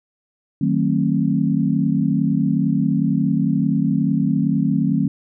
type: chord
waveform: sine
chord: D# diminished seventh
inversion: none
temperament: just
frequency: 155.56 / 186.68 / 224 / 268.8 Hz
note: D#3 / F#3 / A3 / C4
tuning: 0 / +16 / +31 / +47 cents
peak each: -21 dBFS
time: 0.61-5.08 s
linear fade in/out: 5 ms
effects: none